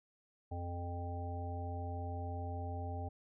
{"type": "harmonic tone with a mistuned harmonic", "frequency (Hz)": 87.31, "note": "F2", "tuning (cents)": 0, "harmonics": [1, 3, 5, 7, 9], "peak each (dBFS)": [-39, -49, -51, -50, -46], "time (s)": [0.51, 3.09], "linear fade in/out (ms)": 10, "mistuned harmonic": 5, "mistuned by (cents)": -20, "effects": []}